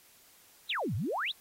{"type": "exponential two-way sweep", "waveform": "sine", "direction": "down then up", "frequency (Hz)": [4222, 91.1, 4222], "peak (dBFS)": -30, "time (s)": [0.69, 1.32], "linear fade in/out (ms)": 10, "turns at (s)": 0.95, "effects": ["white hiss -60 dBFS RMS until 1.4 s", "AAC 48 kbps"]}